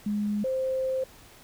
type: tone pair in turn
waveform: sine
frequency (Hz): 207.7 / 523.4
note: G#3 / C5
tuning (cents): 0 / 0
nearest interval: octave + major third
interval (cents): 1600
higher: second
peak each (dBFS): -25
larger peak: neither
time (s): 0.06-0.44 / 0.44-1.04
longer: second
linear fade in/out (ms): 5
effects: pink hiss -52 dBFS RMS until 1.43 s